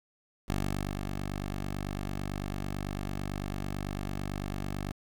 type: tone with ADSR envelope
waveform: 10% pulse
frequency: 49 Hz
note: G1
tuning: in tune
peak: -20 dBFS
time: 0.48-4.92 s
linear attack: 19 ms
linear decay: 470 ms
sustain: -6 dB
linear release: 4 ms
effects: 8-bit